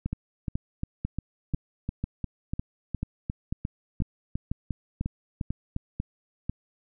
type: two click trains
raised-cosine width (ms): 5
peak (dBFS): -16 / -17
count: 14 / 17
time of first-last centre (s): 0.06-6.496 / 0.13-5.764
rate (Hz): 2.02 / 2.84
effects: none